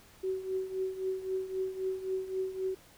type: tone with tremolo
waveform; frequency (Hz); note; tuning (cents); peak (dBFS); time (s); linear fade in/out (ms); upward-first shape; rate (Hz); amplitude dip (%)
sine; 377.7; F#4; +36; -28; 0.23-2.75; 10; triangle; 3.8; 80
effects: pink hiss -58 dBFS RMS until 2.97 s